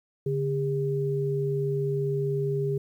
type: tone pair together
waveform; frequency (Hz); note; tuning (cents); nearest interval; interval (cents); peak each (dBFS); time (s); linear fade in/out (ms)
sine; 142.6 / 403.9; C#3 / G#4; +49 / -48; octave + tritone; 1803; -27; 0.26-2.78; 5
effects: 10-bit